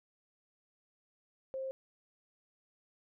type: tone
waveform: sine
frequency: 530 Hz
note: C5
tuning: 22 cents sharp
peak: -36 dBFS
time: 1.54-1.71 s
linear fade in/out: 0 ms
effects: none